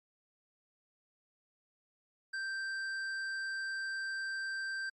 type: tone with hard clipping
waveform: sine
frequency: 1568 Hz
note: G6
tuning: in tune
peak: -37 dBFS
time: 2.33-4.9 s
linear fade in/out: 10 ms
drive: 8 dB
effects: MP3 48 kbps